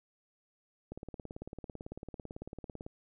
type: click train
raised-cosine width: 2 ms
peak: -29 dBFS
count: 36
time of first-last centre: 0.92-2.864 s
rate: 18 Hz
effects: none